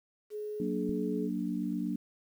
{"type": "tone with pitch glide", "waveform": "sine", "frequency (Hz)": [421.7, 425.6], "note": ["G#4", "G#4"], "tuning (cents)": [26, 42], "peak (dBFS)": -35, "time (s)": [0.3, 1.3], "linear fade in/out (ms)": 50, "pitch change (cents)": 16, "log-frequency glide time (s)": [0.52, 1]}
{"type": "chord", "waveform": "sine", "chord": "Gb augmented", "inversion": "none", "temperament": "equal", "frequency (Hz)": [185, 233.1, 293.7], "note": ["Gb3", "Bb3", "D4"], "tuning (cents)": [0, 0, 0], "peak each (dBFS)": -35, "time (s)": [0.6, 1.96], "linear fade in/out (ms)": 2}
{"type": "click", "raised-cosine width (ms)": 5, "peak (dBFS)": -31, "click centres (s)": 0.894}
{"effects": ["10-bit"]}